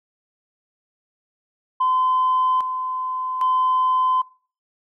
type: tone with tremolo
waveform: sine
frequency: 1025 Hz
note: C6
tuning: 36 cents flat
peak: -15 dBFS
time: 1.8-4.22 s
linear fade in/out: 10 ms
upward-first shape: square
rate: 0.62 Hz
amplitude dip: 60%
effects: noise-tail reverb RT60 0.4 s tail -22 dB re dry + tanh soft clip ceiling -12 dBFS